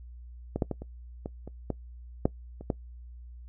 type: clicks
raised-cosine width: 2 ms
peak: -16 / -12 / -17 / -26 / -21 / -27 / -16 / -9 / -28 / -13 dBFS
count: 10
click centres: 0.56 / 0.622 / 0.713 / 0.82 / 1.259 / 1.476 / 1.703 / 2.255 / 2.61 / 2.702 s
effects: noise-tail reverb RT60 0.1 s tail -21 dB re dry + added 60 Hz sine -43 dBFS peak until 3.48 s